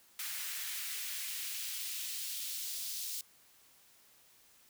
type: noise with high-pass filter sweep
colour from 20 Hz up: white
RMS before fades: -40 dBFS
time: 0.19-3.21 s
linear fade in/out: 2 ms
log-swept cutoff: 1600 to 4300 Hz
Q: 1.2
effects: white hiss -64 dBFS RMS until 4.69 s